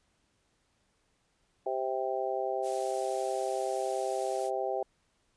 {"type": "harmonic tone", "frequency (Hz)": 130.81, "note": "C3", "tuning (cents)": 0, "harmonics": [3, 4, 5, 6], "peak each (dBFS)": [-35, -35, -35, -35], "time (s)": [1.66, 4.83], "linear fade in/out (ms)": 5}
{"type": "noise", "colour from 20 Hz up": "blue", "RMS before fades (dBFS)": -43, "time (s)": [2.62, 4.51], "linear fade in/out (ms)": 50}
{"effects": ["pink hiss -73 dBFS RMS until 5.36 s", "resampled to 22050 Hz"]}